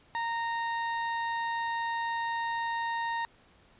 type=tone; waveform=30% pulse; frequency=926 Hz; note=A#5; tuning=12 cents flat; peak=-27 dBFS; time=0.15-3.25 s; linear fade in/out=0 ms; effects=pink hiss -61 dBFS RMS until 3.79 s + resampled to 8000 Hz